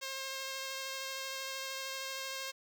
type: tone with vibrato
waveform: 5% pulse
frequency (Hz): 534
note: C5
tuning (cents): +35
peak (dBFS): -27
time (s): 0.01-2.52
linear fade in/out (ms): 20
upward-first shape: sine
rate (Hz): 13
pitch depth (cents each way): 12
effects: none